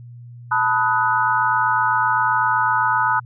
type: chord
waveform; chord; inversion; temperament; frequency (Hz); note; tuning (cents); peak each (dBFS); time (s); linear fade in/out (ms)
sine; B dominant seventh; third; equal with one note detuned; 880 / 987.8 / 1261.2 / 1480; A5 / B5 / D#6 / F#6; 0 / 0 / +23 / 0; -21; 0.51-3.2; 10
effects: added 120 Hz sine -36 dBFS peak until 3.25 s